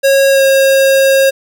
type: tone with pitch glide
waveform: square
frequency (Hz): 547 to 540.4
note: C#5 to C#5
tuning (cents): -23 to -44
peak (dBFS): -7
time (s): 0.03-1.31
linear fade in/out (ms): 20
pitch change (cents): -21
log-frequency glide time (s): 0.3-0.43
effects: none